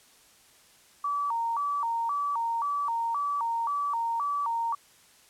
sine tone with vibrato, 1031 Hz, C6, 26 cents flat, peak -26 dBFS, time 1.04-4.75 s, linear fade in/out 5 ms, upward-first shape square, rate 1.9 Hz, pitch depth 190 cents each way, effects white hiss -58 dBFS RMS until 5.29 s + low-pass 11000 Hz 12 dB/octave

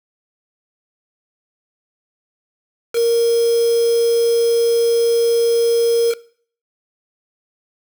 sine tone with quantisation, 466.2 Hz, A#4, in tune, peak -12 dBFS, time 2.93-6.15 s, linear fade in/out 50 ms, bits 4, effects noise-tail reverb RT60 0.5 s tail -20 dB re dry

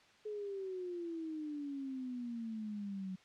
sine exponential sweep, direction down, 428.5 to 185 Hz, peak -39 dBFS, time 0.25-3.16 s, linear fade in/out 10 ms, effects white hiss -64 dBFS RMS until 3.24 s + low-pass 4000 Hz 12 dB/octave

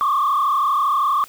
sine tone with frequency modulation, 1140 Hz, C#6, 48 cents sharp, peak -14 dBFS, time 0.01-1.24 s, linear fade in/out 0 ms, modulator 32.6 Hz, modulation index 2.1, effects tanh soft clip ceiling -12 dBFS + white hiss -45 dBFS RMS until 1.28 s

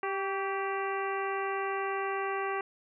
harmonic tone with a mistuned harmonic, 392 Hz, G4, in tune, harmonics 1 / 2 / 3 / 4 / 5 / 6 / 7, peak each -34 / -36 / -36 / -41 / -40 / -45 / -45 dBFS, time 0.03-2.61 s, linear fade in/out 2 ms, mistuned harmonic 3, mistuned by -43 cents, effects none

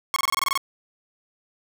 sawtooth tone bursts, 1094 Hz, C#6, 23 cents flat, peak -16 dBFS, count 10, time 0.14-0.576 s, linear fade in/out 0 ms, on 22 ms, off 24 ms, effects none

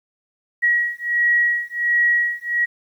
sine beating tone pair, 1909 / 1910.4 Hz, A#6 / A#6, +41 / +42 cents, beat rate 1.4 Hz, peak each -19 dBFS, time 0.62-2.66 s, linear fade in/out 20 ms, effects 9-bit

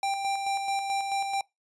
square tone with tremolo, 789 Hz, G5, 11 cents sharp, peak -26 dBFS, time 0.03-1.41 s, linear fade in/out 2 ms, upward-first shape square, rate 4.6 Hz, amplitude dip 40%, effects noise-tail reverb RT60 0.2 s tail -24 dB re dry + resampled to 22050 Hz

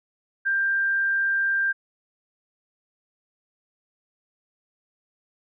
sine tone, 1586 Hz, G6, 20 cents sharp, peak -20 dBFS, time 0.45-1.73 s, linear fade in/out 20 ms, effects none

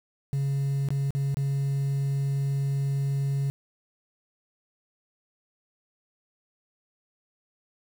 sine tone with dropouts, 138.59 Hz, C#3, in tune, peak -21 dBFS, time 0.33-3.5 s, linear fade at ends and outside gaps 0 ms, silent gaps 0.887-0.905 / 1.106-1.15 / 1.344-1.37 s, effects tanh soft clip ceiling -23 dBFS + 8-bit

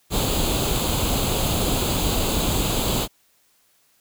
pink noise with comb filter, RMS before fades -22 dBFS, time 0.1-3.08 s, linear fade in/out 50 ms, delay 0.27 ms, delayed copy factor +0.7, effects white hiss -62 dBFS RMS until 4 s

